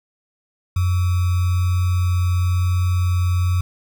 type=tone with sample-and-hold; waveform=sine; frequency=89.9 Hz; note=F#2; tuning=49 cents flat; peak=-15 dBFS; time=0.76-3.61 s; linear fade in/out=5 ms; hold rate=1225 Hz; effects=none